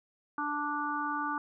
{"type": "harmonic tone", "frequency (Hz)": 293.7, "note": "D4", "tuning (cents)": 0, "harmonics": [1, 3, 4, 5], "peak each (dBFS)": [-38, -36, -34, -37], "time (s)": [0.38, 1.38], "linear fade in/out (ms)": 2, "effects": []}